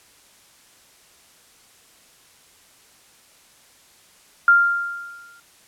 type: tone with exponential decay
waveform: sine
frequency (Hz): 1395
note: F6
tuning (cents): -2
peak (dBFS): -8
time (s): 4.48-5.4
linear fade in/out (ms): 2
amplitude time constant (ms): 200
effects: white hiss -53 dBFS RMS until 5.67 s + low-pass 11000 Hz 12 dB/octave